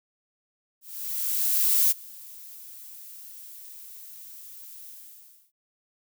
violet noise with ADSR envelope, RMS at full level -20 dBFS, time 0.81-5.52 s, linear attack 1100 ms, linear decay 19 ms, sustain -24 dB, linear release 630 ms, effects none

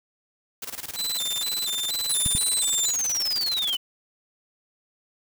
white noise with tremolo, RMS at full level -33 dBFS, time 0.62-3.77 s, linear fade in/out 5 ms, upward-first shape square, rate 19 Hz, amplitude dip 80%
sawtooth tone with vibrato, 3785 Hz, A#7, 26 cents sharp, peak -23 dBFS, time 0.95-2.94 s, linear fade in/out 50 ms, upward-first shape square, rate 2.1 Hz, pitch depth 99 cents each way
sine linear sweep, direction down, 10548 to 2937 Hz, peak -23 dBFS, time 2.09-3.77 s, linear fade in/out 10 ms
clicks, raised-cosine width 5 ms, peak -16 dBFS, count 2, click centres 2.262 / 2.351 s
effects none

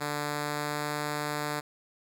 5% pulse tone with pitch glide, 147.2 to 148.4 Hz, D3 to D3, +4 to +18 cents, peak -19 dBFS, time 0-1.61 s, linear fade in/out 20 ms, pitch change +14 cents, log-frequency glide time 0.22-0.96 s, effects none

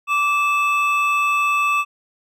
triangle tone pair together, 1165 / 2617 Hz, D6 / E7, -14 / -13 cents, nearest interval octave + major second, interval 1401 cents, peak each -16 / -18 dBFS, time 0.07-1.85 s, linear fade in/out 50 ms, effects none

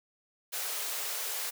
white high-pass noise, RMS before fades -35 dBFS, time 0.52-1.51 s, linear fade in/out 20 ms, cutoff 400 Hz, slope 48 dB/octave, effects none

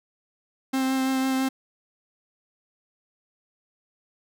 45% pulse tone with vibrato, 263.7 Hz, C4, 14 cents sharp, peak -22 dBFS, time 0.73-1.49 s, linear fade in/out 10 ms, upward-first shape triangle, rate 6 Hz, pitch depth 15 cents each way, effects none

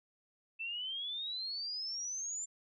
sine exponential sweep, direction up, 2637 to 7270 Hz, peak -37 dBFS, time 0.59-2.46 s, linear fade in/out 20 ms, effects none

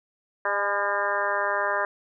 harmonic tone with a mistuned harmonic, 201.7 Hz, G3, 50 cents sharp, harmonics 2 / 3 / 4 / 5 / 6 / 7 / 8 / 9, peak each -35 / -29 / -34 / -29 / -31 / -34 / -29 / -33 dBFS, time 0.45-1.85 s, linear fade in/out 2 ms, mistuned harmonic 4, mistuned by +40 cents, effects none

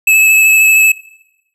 square tone with vibrato, 2600 Hz, E7, 24 cents flat, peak -6 dBFS, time 0.07-0.92 s, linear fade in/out 5 ms, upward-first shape triangle, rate 13 Hz, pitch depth 20 cents each way, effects noise-tail reverb RT60 1.0 s tail -23 dB re dry

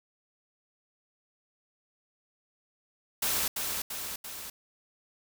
white noise with echo, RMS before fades -29 dBFS, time 3.22-3.48 s, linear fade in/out 5 ms, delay 340 ms, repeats 3, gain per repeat -4 dB, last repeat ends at 4.5 s, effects none

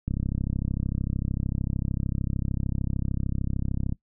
click train, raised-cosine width 5 ms, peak -15 dBFS, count 129, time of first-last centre 0.08-3.924 s, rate 33.3 Hz, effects noise-tail reverb RT60 0.1 s tail -20 dB re dry

